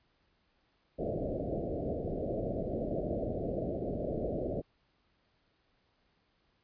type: low-pass noise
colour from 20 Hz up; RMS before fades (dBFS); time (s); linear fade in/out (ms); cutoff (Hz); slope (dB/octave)
white; -35; 0.98-4.62; 20; 670; 96
effects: pink hiss -73 dBFS RMS until 6.63 s + resampled to 11025 Hz